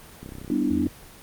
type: clicks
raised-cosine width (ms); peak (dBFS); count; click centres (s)
3; -25; 9; 0.23 / 0.261 / 0.291 / 0.322 / 0.353 / 0.384 / 0.415 / 0.447 / 0.479
type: chord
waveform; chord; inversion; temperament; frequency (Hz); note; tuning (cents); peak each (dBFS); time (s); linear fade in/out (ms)
sine; E minor seventh; first; equal with one note detuned; 196 / 246.9 / 293.7 / 326.4; G3 / B3 / D4 / E4; 0 / 0 / 0 / -17; -30 / -25 / -24 / -29; 0.5-0.87; 2
type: tone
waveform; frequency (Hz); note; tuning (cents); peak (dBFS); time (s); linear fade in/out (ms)
sine; 87.31; F2; 0; -31; 0.7-0.89; 10
effects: pink hiss -46 dBFS RMS until 1.22 s + Opus 24 kbps